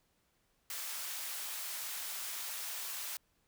white high-pass noise, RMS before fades -41 dBFS, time 0.7-3.17 s, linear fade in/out 2 ms, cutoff 800 Hz, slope 12 dB/octave, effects pink hiss -75 dBFS RMS until 3.47 s

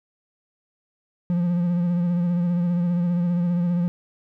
triangle tone with vibrato, 174.61 Hz, F3, in tune, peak -17 dBFS, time 1.3-3.88 s, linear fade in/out 0 ms, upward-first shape sine, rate 15 Hz, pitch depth 36 cents each way, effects none

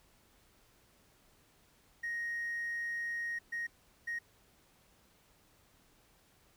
triangle tone bursts at uneven times, 1872 Hz, A#6, 7 cents sharp, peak -32 dBFS, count 3, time 2.03-3.39 / 3.52-3.67 / 4.07-4.19 s, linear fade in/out 10 ms, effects tanh soft clip ceiling -31 dBFS + pink hiss -67 dBFS RMS until 6.56 s

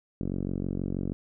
5% pulse tone with low-pass filter, 46.25 Hz, F#1, in tune, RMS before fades -31 dBFS, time 0.21-1.13 s, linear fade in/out 0 ms, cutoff 260 Hz, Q 1.1, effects none

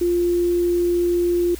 sine tone, 349.2 Hz, F4, in tune, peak -16 dBFS, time 0.01-1.55 s, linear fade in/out 5 ms, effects added 60 Hz sine -35 dBFS peak until 1.59 s + white hiss -41 dBFS RMS until 1.59 s

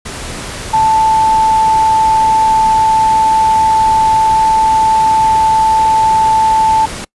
sine tone in noise, 880 Hz, A5, in tune, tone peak -7 dBFS, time 0.73-6.86 s, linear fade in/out 10 ms, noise pink, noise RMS -24 dBFS, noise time 0.05-7.05 s, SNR +14 dB, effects noise-tail reverb RT60 0.1 s tail -24 dB re dry + resampled to 24000 Hz

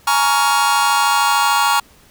45% pulse chord, Bb minor seventh, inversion third, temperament just, 839.1 / 932.3 / 1118.8 / 1398.5 Hz, Ab5 / Bb5 / Db6 / F6, +18 / 0 / +16 / +2 cents, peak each -19 / -18 / -18 / -20 dBFS, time 0.07-1.8 s, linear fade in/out 5 ms, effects pink hiss -49 dBFS RMS until 2.1 s

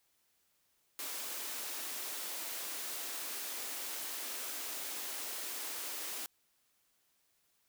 white high-pass noise, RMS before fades -41 dBFS, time 0.99-6.26 s, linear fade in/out 0 ms, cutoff 250 Hz, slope 48 dB/octave, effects white hiss -75 dBFS RMS until 7.68 s

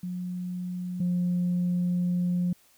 sine tone pair in turn, 180 / 177.62 Hz, F#3 / F3, -47 / +30 cents, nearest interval unison, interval 23 cents, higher first, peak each -30 / -22 dBFS, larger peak second, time 0.03-1 / 1-2.53 s, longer second, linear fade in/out 5 ms, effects tanh soft clip ceiling -20 dBFS + white hiss -61 dBFS RMS until 2.77 s

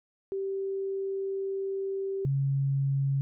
sine tone pair in turn, 389.1 / 137.57 Hz, G4 / C#3, -13 / -13 cents, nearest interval octave + tritone, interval 1800 cents, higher first, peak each -29 / -24 dBFS, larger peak second, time 0.32-2.25 / 2.25-3.21 s, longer first, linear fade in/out 0 ms, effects none

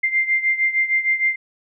sine beating tone pair, 2093 / 2099.5 Hz, C7 / C7, 0 / +5 cents, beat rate 6.5 Hz, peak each -18 / -22 dBFS, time 0.03-1.36 s, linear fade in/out 10 ms, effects none

